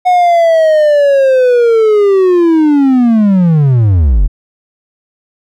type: linear sweep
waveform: triangle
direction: down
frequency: 733 to 36.99 Hz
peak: -3 dBFS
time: 0.05-4.28 s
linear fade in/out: 20 ms
effects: none